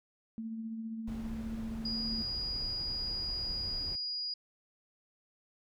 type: tone with tremolo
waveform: sine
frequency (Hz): 224.1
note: A3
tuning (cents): +32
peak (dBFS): -35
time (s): 0.38-2.22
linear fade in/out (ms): 0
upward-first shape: triangle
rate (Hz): 15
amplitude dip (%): 40
type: noise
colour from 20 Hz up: brown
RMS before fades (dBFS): -43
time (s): 1.07-3.96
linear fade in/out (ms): 10
type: tone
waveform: sine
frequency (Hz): 4887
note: D#8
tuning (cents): -32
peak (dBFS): -34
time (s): 1.85-4.34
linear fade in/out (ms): 5
effects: none